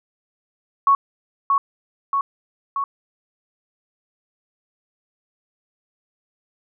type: tone with echo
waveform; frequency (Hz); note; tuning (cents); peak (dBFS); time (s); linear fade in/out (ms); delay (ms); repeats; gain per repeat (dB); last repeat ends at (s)
sine; 1108.7; C#6; 0; -11; 0.87-0.95; 2; 630; 3; -3; 2.84
effects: none